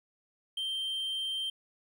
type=tone; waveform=triangle; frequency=3142 Hz; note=G7; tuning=3 cents sharp; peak=-30 dBFS; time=0.57-1.5 s; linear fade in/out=5 ms; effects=none